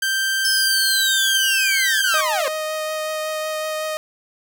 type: tone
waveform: sawtooth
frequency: 1568 Hz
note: G6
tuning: in tune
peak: -15 dBFS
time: 0.02-2.21 s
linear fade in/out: 5 ms
type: linear sweep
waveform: sawtooth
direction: down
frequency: 5274 to 506 Hz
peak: -16 dBFS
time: 0.45-2.48 s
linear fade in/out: 0 ms
type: tone with vibrato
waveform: sawtooth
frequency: 622.3 Hz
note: D#5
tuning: in tune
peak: -19 dBFS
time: 2.14-3.97 s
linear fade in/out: 0 ms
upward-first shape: triangle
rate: 5.4 Hz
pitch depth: 11 cents each way
effects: none